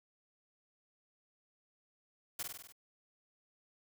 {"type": "noise with echo", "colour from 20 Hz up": "white", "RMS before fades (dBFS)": -39, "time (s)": [2.39, 2.43], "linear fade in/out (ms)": 5, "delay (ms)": 49, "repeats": 6, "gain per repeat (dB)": -3, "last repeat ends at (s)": 2.724, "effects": []}